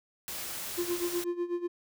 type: noise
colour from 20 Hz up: white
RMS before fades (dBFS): -38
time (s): 0.28-1.24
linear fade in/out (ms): 0
type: tone with tremolo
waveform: triangle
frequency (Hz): 349.2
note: F4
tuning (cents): 0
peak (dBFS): -25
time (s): 0.77-1.68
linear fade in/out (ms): 20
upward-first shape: sine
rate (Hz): 8.1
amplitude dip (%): 80
effects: none